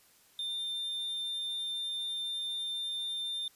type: tone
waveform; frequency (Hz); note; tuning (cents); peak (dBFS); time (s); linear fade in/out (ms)
triangle; 3598; A7; +38; -32; 0.39-3.48; 2
effects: white hiss -63 dBFS RMS until 3.55 s + resampled to 32000 Hz